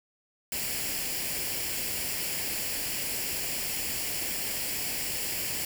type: noise with comb filter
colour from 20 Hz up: white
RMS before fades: -32 dBFS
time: 0.52-5.65 s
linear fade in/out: 2 ms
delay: 0.4 ms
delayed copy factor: +0.6
effects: none